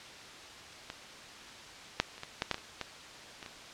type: clicks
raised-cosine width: 0.2 ms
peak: -21 / -7 / -30 / -22 / -12 / -11 / -17 / -30 / -17 / -25 / -26 dBFS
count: 11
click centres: 0.901 / 2 / 2.18 / 2.234 / 2.421 / 2.513 / 2.544 / 2.581 / 2.813 / 3.428 / 3.462 s
effects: white hiss -48 dBFS RMS until 3.73 s + low-pass 5000 Hz 12 dB/octave